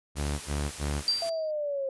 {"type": "tone bursts", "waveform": "sawtooth", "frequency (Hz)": 72.6, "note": "D2", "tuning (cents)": -19, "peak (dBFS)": -24, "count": 3, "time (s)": [0.15, 1.03], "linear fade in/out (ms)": 50, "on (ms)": 250, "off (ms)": 65}
{"type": "noise", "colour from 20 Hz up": "white", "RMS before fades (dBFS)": -40, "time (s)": [0.16, 1.3], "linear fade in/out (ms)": 10}
{"type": "tone with exponential decay", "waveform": "sine", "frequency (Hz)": 4700, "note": "D8", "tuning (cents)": 1, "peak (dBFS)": -20, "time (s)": [1.08, 1.51], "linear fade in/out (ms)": 1, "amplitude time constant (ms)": 92}
{"type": "linear sweep", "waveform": "sine", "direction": "down", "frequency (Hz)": [677, 532], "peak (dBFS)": -28, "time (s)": [1.22, 1.89], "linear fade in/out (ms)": 2}
{"effects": ["resampled to 24000 Hz"]}